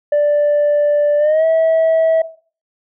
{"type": "tone with pitch glide", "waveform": "sine", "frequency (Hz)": [587.3, 647.9], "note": ["D5", "E5"], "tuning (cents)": [0, -30], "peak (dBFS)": -8, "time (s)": [0.12, 2.22], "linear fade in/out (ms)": 5, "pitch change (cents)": 170, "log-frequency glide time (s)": [1.18, 1.45], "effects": ["noise-tail reverb RT60 0.4 s tail -17 dB re dry", "tanh soft clip ceiling -9 dBFS"]}